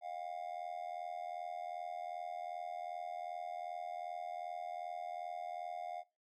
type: tone with amplitude modulation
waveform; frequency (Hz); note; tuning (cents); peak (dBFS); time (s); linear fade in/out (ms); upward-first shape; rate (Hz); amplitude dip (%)
triangle; 710; F5; +28; -35; 0.01-6.04; 50; sine; 82.6; 90
effects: noise-tail reverb RT60 0.3 s tail -24 dB re dry